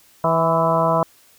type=harmonic tone with a mistuned harmonic; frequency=163.8 Hz; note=E3; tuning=11 cents flat; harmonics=1 / 2 / 3 / 4 / 5 / 6 / 7 / 8; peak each=-23 / -30 / -25 / -19 / -28 / -20 / -28 / -26 dBFS; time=0.24-1.03 s; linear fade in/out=2 ms; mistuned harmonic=6; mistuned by=+35 cents; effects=white hiss -53 dBFS RMS until 1.38 s